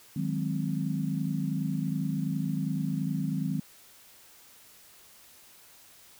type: chord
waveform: sine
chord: Ab dominant seventh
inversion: second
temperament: equal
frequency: 155.56 / 185 / 207.7 / 261.6 Hz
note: Eb3 / Gb3 / Ab3 / C4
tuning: 0 / 0 / 0 / 0 cents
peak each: -31 / -33 / -35 / -34 dBFS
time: 0.16-3.6 s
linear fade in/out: 5 ms
effects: white hiss -55 dBFS RMS until 6.19 s